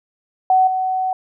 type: tone with level steps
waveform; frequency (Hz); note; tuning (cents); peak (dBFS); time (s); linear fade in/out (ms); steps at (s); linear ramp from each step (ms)
sine; 750; F#5; +23; -10 / -17; 0.5-1.13; 2; 0.67; 5
effects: none